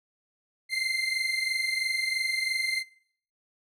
30% pulse tone pair together, 2077 / 2100 Hz, C7 / C7, -13 / +6 cents, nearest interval unison, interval 19 cents, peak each -27 dBFS, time 0.69-2.84 s, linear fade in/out 50 ms, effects noise-tail reverb RT60 0.6 s tail -22 dB re dry + low-pass 11000 Hz 12 dB/octave

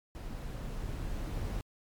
brown noise with level ramp, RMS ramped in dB -40 to -35 dBFS, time 0.15-1.61 s, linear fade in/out 0 ms, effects MP3 96 kbps

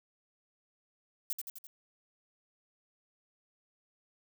violet noise with echo, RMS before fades -34 dBFS, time 1.3-1.33 s, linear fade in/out 2 ms, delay 85 ms, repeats 4, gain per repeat -4 dB, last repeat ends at 1.67 s, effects none

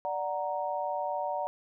sine chord, D augmented, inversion none, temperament equal, 587.3 / 740 / 932.3 Hz, D5 / F#5 / A#5, 0 / 0 / 0 cents, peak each -34 dBFS, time 0.05-1.47 s, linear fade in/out 0 ms, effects none

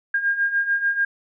sine beating tone pair, 1610 / 1616.8 Hz, G6 / G#6, +46 / -47 cents, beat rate 6.8 Hz, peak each -25 / -20 dBFS, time 0.14-1.05 s, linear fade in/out 5 ms, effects none

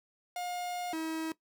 45% pulse tone pair in turn, 713 / 320.7 Hz, F5 / E4, +36 / -48 cents, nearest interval octave + major second, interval 1384 cents, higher first, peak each -35 / -33 dBFS, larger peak second, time 0.36-0.93 / 0.93-1.32 s, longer first, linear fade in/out 2 ms, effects noise-tail reverb RT60 0.1 s tail -18 dB re dry

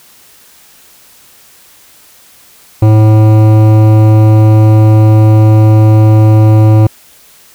sine tone with hard clipping, 108.4 Hz, A2, 25 cents flat, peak -4 dBFS, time 2.82-6.87 s, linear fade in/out 5 ms, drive 14 dB, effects white hiss -41 dBFS RMS until 7.54 s

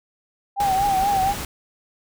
sine tone with vibrato, 784 Hz, G5, in tune, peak -17 dBFS, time 0.56-1.35 s, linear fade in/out 50 ms, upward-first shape triangle, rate 4.2 Hz, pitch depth 80 cents each way
pink noise, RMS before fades -30 dBFS, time 0.6-1.45 s, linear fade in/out 2 ms
effects none

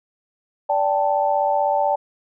sine chord, D suspended fourth, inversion none, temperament equal with one note detuned, 582.3 / 784 / 880 Hz, D5 / G5 / A5, -15 / 0 / 0 cents, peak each -21 dBFS, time 0.69-1.96 s, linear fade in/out 10 ms, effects none

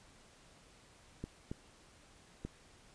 clicks, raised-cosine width 3 ms, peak -27 dBFS, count 3, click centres 1.24 / 1.515 / 2.45 s, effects pink hiss -62 dBFS RMS until 2.94 s + resampled to 22050 Hz

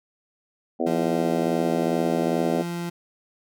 harmonic tone, 82.41 Hz, E2, in tune, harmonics 3 / 4 / 5 / 6 / 7 / 8 / 9, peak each -27 / -28 / -29 / -30 / -30 / -31 / -32 dBFS, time 0.79-2.63 s, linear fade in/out 20 ms
30% pulse tone, 172.3 Hz, F3, 23 cents flat, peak -25 dBFS, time 0.86-2.9 s, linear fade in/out 10 ms
effects none

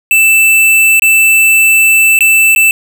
square tone with dropouts, 2650 Hz, E7, 9 cents sharp, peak -5 dBFS, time 0.11-2.71 s, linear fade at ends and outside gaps 1 ms, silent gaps 0.996-1.021 / 2.19-2.207 / 2.55-2.561 s, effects none

